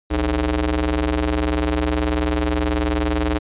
sawtooth ring-modulated tone, 118.6 Hz, A#2, 30 cents sharp, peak -11 dBFS, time 0.1-3.39 s, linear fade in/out 20 ms, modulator 188 Hz, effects resampled to 8000 Hz

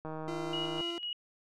click train, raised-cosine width 1 ms, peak -27 dBFS, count 120, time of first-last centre 0.05-0.808 s, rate 157 Hz
40% pulse tone, 341.8 Hz, F4, 37 cents flat, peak -36 dBFS, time 0.28-0.98 s, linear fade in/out 0 ms
sine tone with tremolo, 2903 Hz, F#7, 34 cents flat, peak -34 dBFS, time 0.53-1.13 s, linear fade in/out 2 ms, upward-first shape square, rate 4 Hz, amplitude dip 55%
effects low-pass 7000 Hz 12 dB/octave

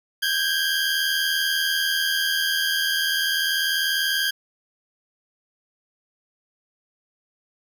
20% pulse tone pair together, 1564 / 1644.3 Hz, G6 / G#6, -4 / -18 cents, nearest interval minor second, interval 86 cents, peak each -19 dBFS, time 0.22-4.31 s, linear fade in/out 10 ms, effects none

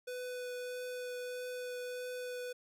square tone with vibrato, 497.4 Hz, B4, 12 cents sharp, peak -40 dBFS, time 0.07-2.53 s, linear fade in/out 10 ms, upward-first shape triangle, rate 1.6 Hz, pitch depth 9 cents each way, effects none

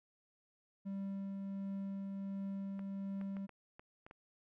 triangle tone with tremolo, 196 Hz, G3, in tune, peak -36 dBFS, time 0.85-3.47 s, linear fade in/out 20 ms, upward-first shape triangle, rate 1.4 Hz, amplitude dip 25%
clicks, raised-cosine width 0.5 ms, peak -38 dBFS, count 7, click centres 2.793 / 3.213 / 3.368 / 3.493 / 3.795 / 4.065 / 4.111 s
effects none

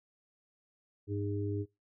harmonic tone, 101.8 Hz, G#2, 34 cents flat, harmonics 1 / 3 / 4, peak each -34 / -38 / -39 dBFS, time 1.07-1.66 s, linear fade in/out 50 ms, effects noise-tail reverb RT60 0.2 s tail -22 dB re dry

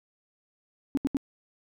sine tone bursts, 276.1 Hz, C#4, 7 cents flat, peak -21 dBFS, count 3, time 0.95-1.169 s, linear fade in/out 0 ms, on 23 ms, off 75 ms, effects tanh soft clip ceiling -17 dBFS

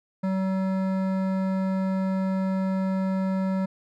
sine tone with hard clipping, 190 Hz, F#3, 46 cents sharp, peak -25 dBFS, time 0.23-3.66 s, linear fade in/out 10 ms, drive 14 dB, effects none

